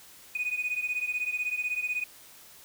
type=beating tone pair; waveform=sine; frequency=2477 / 2493 Hz; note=D#7 / D#7; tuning=-8 / +3 cents; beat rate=16 Hz; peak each=-29 / -31 dBFS; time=0.35-2.04 s; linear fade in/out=5 ms; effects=tanh soft clip ceiling -24 dBFS + white hiss -52 dBFS RMS until 2.64 s